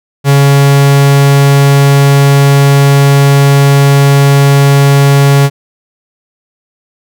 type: tone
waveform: 45% pulse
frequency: 140 Hz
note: C#3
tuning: 18 cents sharp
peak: -3 dBFS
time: 0.24-5.5 s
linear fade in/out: 50 ms
effects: none